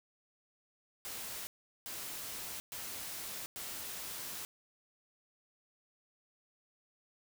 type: noise bursts at uneven times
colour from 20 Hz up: white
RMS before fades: -43 dBFS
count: 4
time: 1.05-1.47 / 1.86-2.6 / 2.72-3.46 / 3.56-4.45 s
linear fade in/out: 0 ms
effects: none